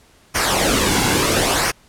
pink noise with flanger, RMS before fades -17 dBFS, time 0.34-1.72 s, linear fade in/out 20 ms, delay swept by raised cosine 0.26 to 1.66 ms, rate 0.73 Hz, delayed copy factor -0.6, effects pink hiss -52 dBFS RMS until 1.88 s + low-pass 11000 Hz 12 dB/octave

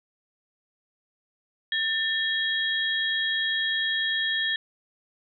sine tone cluster, 1785 / 3295 / 3822 Hz, A6 / G#7 / A#7, +24 / -14 / +43 cents, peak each -26 / -27 / -35 dBFS, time 1.72-4.56 s, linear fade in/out 2 ms, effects none

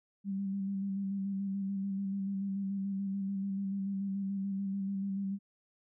sine tone with vibrato, 196 Hz, G3, in tune, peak -32 dBFS, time 0.24-5.39 s, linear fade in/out 50 ms, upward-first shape square, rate 6.9 Hz, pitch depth 22 cents each way, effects none

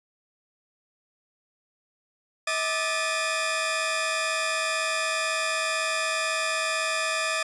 sawtooth tone cluster, 641 / 1186 / 1745 / 2474 Hz, E5 / D6 / A6 / D#7, -49 / +17 / -15 / -10 cents, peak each -27 dBFS, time 2.47-7.43 s, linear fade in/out 5 ms, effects resampled to 24000 Hz

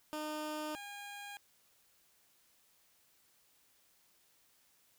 15% pulse tone pair in turn, 305.2 / 812.7 Hz, D#4 / G#5, -33 / -38 cents, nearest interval octave + perfect fourth, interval 1695 cents, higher second, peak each -32 / -39 dBFS, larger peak first, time 0.13-0.75 / 0.75-1.37 s, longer neither, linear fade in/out 0 ms, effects white hiss -70 dBFS RMS until 4.98 s

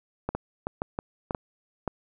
two click trains, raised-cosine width 1 ms, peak -15 / -14 dBFS, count 4 / 4, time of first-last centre 0.35-1.308 / 0.29-1.877 s, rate 3.13 / 1.89 Hz, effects none

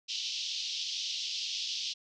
pink band-pass noise, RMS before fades -36 dBFS, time 0.08-1.94 s, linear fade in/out 20 ms, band 2900 to 5800 Hz, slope 48 dB/octave, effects none

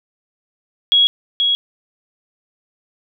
sine tone with echo, 3322 Hz, G#7, in tune, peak -9 dBFS, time 0.92-1.07 s, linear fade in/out 0 ms, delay 480 ms, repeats 1, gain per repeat -4 dB, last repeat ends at 1.55 s, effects none

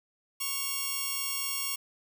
5% pulse tone pair together, 1103.2 / 2780 Hz, C#6 / F7, -9 / -9 cents, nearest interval octave + major third, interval 1600 cents, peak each -23 dBFS, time 0.4-1.76 s, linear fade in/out 10 ms, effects none

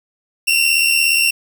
sawtooth tone pair together, 2692 / 2769 Hz, E7 / F7, +36 / -15 cents, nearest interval unison, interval 49 cents, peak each -12 dBFS, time 0.47-1.31 s, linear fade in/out 10 ms, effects 7-bit

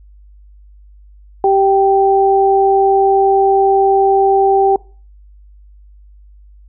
sine tone pair together, 390.5 / 781 Hz, G4 / G5, -7 / -7 cents, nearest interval octave, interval 1200 cents, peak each -11 dBFS, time 1.44-4.76 s, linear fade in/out 2 ms, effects noise-tail reverb RT60 0.4 s tail -23 dB re dry + added 50 Hz sine -39 dBFS peak until 6.68 s

